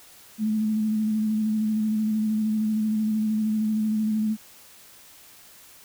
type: tone with vibrato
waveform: sine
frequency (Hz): 216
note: A3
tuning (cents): -32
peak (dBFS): -21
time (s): 0.38-4.37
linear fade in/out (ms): 50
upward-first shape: square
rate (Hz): 13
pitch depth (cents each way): 20
effects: white hiss -50 dBFS RMS until 5.84 s